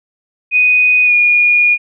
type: tone with pitch glide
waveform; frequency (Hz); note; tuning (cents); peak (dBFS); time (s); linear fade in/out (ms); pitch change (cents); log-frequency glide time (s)
sine; 2489 to 2438; D#7 to D#7; 0 to -36; -7; 0.51-1.78; 50; -36; 1.04-1.13
effects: none